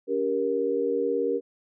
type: chord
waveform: sine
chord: G diminished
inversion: second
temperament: just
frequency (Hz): 282.2 / 392 / 470.4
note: Db4 / G4 / Bb4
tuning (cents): +31 / 0 / +16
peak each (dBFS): -31 / -28 / -25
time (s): 0.07-1.41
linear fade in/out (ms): 50
effects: none